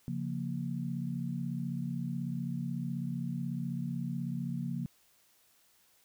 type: chord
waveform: sine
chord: Bb minor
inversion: first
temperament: equal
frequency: 138.59 / 174.61 / 233.1 Hz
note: Db3 / F3 / Bb3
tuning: 0 / 0 / 0 cents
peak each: -37 / -37 / -38 dBFS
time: 0.08-4.86 s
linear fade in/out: 0 ms
effects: white hiss -67 dBFS RMS until 6.04 s